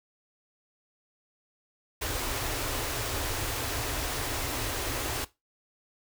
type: band-stop noise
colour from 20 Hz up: pink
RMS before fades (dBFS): -32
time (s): 2.01-5.25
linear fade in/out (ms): 10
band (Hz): 140 to 250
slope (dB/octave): 96
effects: noise-tail reverb RT60 0.2 s tail -17 dB re dry